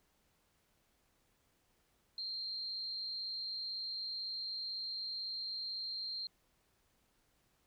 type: tone with amplitude modulation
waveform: sine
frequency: 4186 Hz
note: C8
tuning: in tune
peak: -36 dBFS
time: 2.18-6.27 s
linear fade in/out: 2 ms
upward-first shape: sine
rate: 204 Hz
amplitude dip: 55%
effects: pink hiss -75 dBFS RMS until 7.66 s